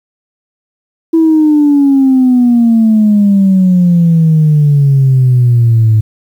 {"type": "exponential sweep", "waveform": "sine", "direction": "down", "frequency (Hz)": [329.6, 107.6], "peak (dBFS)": -3, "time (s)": [1.13, 6.01], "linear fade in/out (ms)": 10, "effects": ["tanh soft clip ceiling -1 dBFS", "7-bit"]}